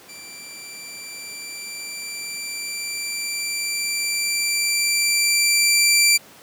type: tone with level ramp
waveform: 15% pulse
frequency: 2349 Hz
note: D7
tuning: in tune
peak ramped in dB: -31 to -6 dBFS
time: 0.08-6.18 s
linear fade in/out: 20 ms
effects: pink hiss -46 dBFS RMS until 6.42 s + high-pass 200 Hz 12 dB/octave